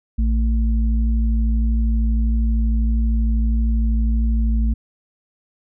sine tone pair together, 56.35 / 225.4 Hz, A1 / A3, +42 / +42 cents, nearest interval 2 octaves, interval 2400 cents, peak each -15 / -25 dBFS, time 0.18-4.74 s, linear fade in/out 10 ms, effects none

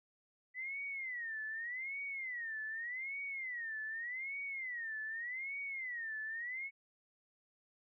sine tone with vibrato, 1975.5 Hz, B6, in tune, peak -39 dBFS, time 0.54-6.71 s, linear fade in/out 50 ms, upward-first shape sine, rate 0.84 Hz, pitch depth 220 cents each way, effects none

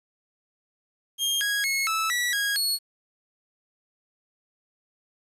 sawtooth tone with pitch steps, 3218 / 1652 / 2175 / 1310 / 1945 / 1643 / 4353 Hz, G7 / G#6 / C#7 / E6 / B6 / G#6 / C#8, +45 / -10 / -33 / -11 / -27 / -19 / -32 cents, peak -20 dBFS, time 1.18-2.79 s, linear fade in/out 50 ms, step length 230 ms, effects resampled to 32000 Hz + 9-bit

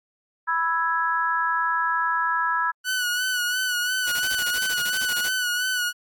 sine chord, E major, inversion second, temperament equal, 987.8 / 1318.5 / 1661.2 Hz, B5 / E6 / G#6, 0 / 0 / 0 cents, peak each -25 / -25 / -25 dBFS, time 0.47-2.72 s, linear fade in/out 20 ms
sawtooth tone with vibrato, 1480 Hz, F#6, in tune, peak -19 dBFS, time 2.84-5.93 s, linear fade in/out 50 ms, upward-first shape sine, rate 2.9 Hz, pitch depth 45 cents each way
white noise bursts, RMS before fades -32 dBFS, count 16, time 4.07-5.289 s, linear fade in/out 5 ms, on 49 ms, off 29 ms
effects AAC 64 kbps

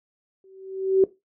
sine tone with exponential growth, 382.5 Hz, G4, 42 cents flat, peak -11 dBFS, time 0.44-1.04 s, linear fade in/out 2 ms, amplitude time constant 130 ms, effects noise-tail reverb RT60 0.2 s tail -17 dB re dry

